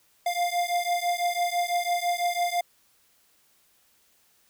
square beating tone pair, 698.5 / 704.5 Hz, F5 / F5, 0 / +15 cents, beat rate 6 Hz, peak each -28 dBFS, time 0.26-2.61 s, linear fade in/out 5 ms, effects white hiss -64 dBFS RMS until 4.49 s

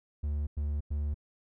triangle tone bursts, 73.42 Hz, D2, in tune, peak -27 dBFS, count 3, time 0.23-1.144 s, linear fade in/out 10 ms, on 240 ms, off 97 ms, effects none

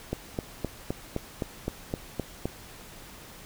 click train, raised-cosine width 2 ms, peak -15 dBFS, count 10, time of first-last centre 0.13-2.456 s, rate 3.87 Hz, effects pink hiss -47 dBFS RMS until 3.45 s

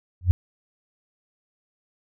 sine tone with exponential growth, 89.4 Hz, F2, 41 cents sharp, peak -8 dBFS, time 0.21-0.31 s, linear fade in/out 0 ms, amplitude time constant 21 ms, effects none

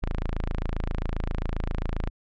sawtooth tone, 27.5 Hz, A0, in tune, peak -22 dBFS, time 0.02-2.1 s, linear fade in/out 10 ms, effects low-pass 3000 Hz 12 dB/octave

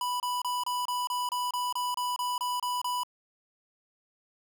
square tone bursts, 987.8 Hz, B5, in tune, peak -29 dBFS, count 14, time 0.01-3.034 s, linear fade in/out 2 ms, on 190 ms, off 28 ms, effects none

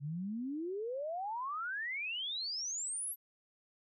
sine exponential sweep, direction up, 136.7 to 11940 Hz, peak -36 dBFS, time 0-3.16 s, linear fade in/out 50 ms, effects none

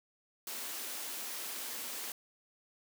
white high-pass noise, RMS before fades -41 dBFS, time 0.47-2.12 s, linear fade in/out 2 ms, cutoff 210 Hz, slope 48 dB/octave, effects none

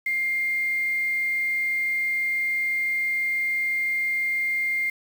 sine tone with quantisation, 2111 Hz, C7, 15 cents sharp, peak -22 dBFS, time 0.06-4.9 s, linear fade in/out 5 ms, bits 7, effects none

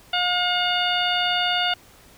harmonic tone with a mistuned harmonic, 716 Hz, F5, 43 cents sharp, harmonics 1 / 2 / 3 / 4 / 5 / 6, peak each -25 / -26 / -31 / -24 / -27 / -36 dBFS, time 0.13-1.74 s, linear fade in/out 5 ms, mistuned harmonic 6, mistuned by +95 cents, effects pink hiss -51 dBFS RMS until 2.17 s

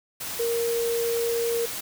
sine tone in noise, 466.2 Hz, A#4, in tune, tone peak -23 dBFS, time 0.39-1.66 s, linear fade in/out 10 ms, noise white, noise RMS -33 dBFS, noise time 0.2-1.81 s, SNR +7 dB, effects none

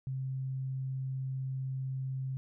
sine tone, 132.2 Hz, C3, 18 cents sharp, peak -33 dBFS, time 0.07-2.37 s, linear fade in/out 0 ms, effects none

